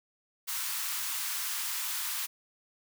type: high-pass noise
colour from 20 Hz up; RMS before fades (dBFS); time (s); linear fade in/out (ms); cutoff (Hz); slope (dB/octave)
white; -34; 0.47-2.27; 20; 900; 48
effects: none